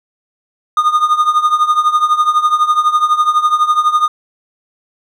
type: tone with tremolo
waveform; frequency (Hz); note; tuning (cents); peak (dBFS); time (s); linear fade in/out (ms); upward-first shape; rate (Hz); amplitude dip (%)
triangle; 1225; D#6; -27; -4; 0.77-4.08; 2; triangle; 12; 85
effects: none